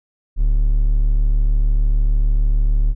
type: tone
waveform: triangle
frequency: 36.67 Hz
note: D1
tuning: 2 cents flat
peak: -10 dBFS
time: 0.36-2.95 s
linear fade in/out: 50 ms
effects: none